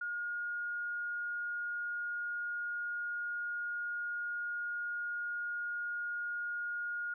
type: tone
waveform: sine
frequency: 1429 Hz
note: F6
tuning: 39 cents sharp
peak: -35 dBFS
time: 0.01-7.14 s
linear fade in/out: 5 ms
effects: none